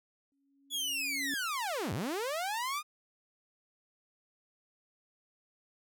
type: tone with exponential growth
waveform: sine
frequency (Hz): 277.2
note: C#4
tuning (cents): 0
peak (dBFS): -36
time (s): 0.32-1.34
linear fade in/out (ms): 1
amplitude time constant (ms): 220
type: linear two-way sweep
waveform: sawtooth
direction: down then up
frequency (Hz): 3440 to 83.2 to 1245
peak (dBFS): -29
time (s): 0.7-2.83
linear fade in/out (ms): 50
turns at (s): 1.93
effects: none